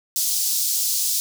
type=high-pass noise; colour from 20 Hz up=pink; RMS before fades=-22 dBFS; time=0.16-1.2 s; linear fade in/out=0 ms; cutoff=4800 Hz; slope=24 dB/octave; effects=none